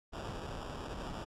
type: noise with sample-and-hold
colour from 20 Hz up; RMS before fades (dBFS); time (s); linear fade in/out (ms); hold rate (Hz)
pink; -42; 0.12-1.25; 20; 2100
effects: low-pass 7000 Hz 12 dB/octave